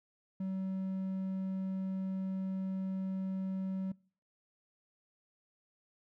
triangle tone, 190 Hz, F#3, 46 cents sharp, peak -32 dBFS, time 0.4-3.92 s, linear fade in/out 5 ms, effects noise-tail reverb RT60 0.5 s tail -25 dB re dry

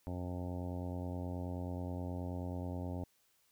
harmonic tone, 89.4 Hz, F2, 41 cents sharp, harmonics 1 / 2 / 3 / 4 / 5 / 6 / 7 / 8 / 9 / 10, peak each -40 / -45 / -44 / -52 / -54 / -51 / -51 / -57 / -55 / -57 dBFS, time 0.07-3.04 s, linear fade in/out 0 ms, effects white hiss -73 dBFS RMS until 3.51 s

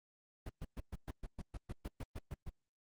brown noise bursts, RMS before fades -42 dBFS, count 14, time 0.46-2.496 s, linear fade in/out 5 ms, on 34 ms, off 120 ms, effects Opus 32 kbps

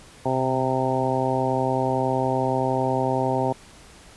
harmonic tone with a mistuned harmonic, 130.81 Hz, C3, in tune, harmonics 1 / 2 / 3 / 4 / 5 / 6 / 7, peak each -28 / -28 / -28 / -28 / -28 / -28 / -28 dBFS, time 0.25-3.53 s, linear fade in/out 10 ms, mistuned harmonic 1, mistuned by -28 cents, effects pink hiss -48 dBFS RMS until 4.16 s + resampled to 24000 Hz

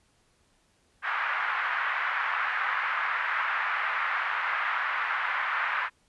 pink band-pass noise, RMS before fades -29 dBFS, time 1.02-5.9 s, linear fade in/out 50 ms, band 1100 to 2000 Hz, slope 24 dB/octave, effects pink hiss -67 dBFS RMS until 6.08 s + resampled to 24000 Hz

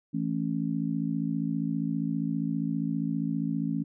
harmonic tone, 55 Hz, A1, in tune, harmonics 3 / 4 / 5, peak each -31 / -31 / -31 dBFS, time 0.13-3.84 s, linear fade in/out 20 ms, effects none

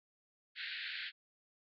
pink band-pass noise, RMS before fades -43 dBFS, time 0.55-1.12 s, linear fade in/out 50 ms, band 1500 to 4500 Hz, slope 96 dB/octave, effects none

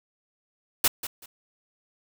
white noise with echo, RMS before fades -20 dBFS, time 0.84-0.88 s, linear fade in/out 5 ms, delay 190 ms, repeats 2, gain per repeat -13 dB, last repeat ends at 1.26 s, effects none

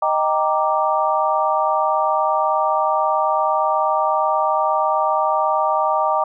sine chord, Eb major seventh, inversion none, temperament equal, 622.3 / 784 / 932.3 / 1174.7 Hz, Eb5 / G5 / Bb5 / D6, 0 / 0 / 0 / 0 cents, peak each -21 dBFS, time 0.02-6.24 s, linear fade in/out 5 ms, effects none

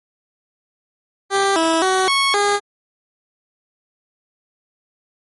15% pulse tone with pitch steps, 393.5 / 326.4 / 376.1 / 1102 / 407.7 Hz, G4 / E4 / F#4 / C#6 / G#4, +7 / -17 / +28 / -11 / -32 cents, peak -8 dBFS, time 1.3-2.6 s, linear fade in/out 50 ms, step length 260 ms, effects MP3 48 kbps

